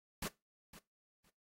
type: noise with echo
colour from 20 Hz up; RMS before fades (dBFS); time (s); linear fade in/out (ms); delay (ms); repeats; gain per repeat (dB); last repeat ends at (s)
pink; -40; 0.22-0.28; 5; 510; 2; -15; 1.3
effects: noise-tail reverb RT60 0.2 s tail -18 dB re dry + AAC 48 kbps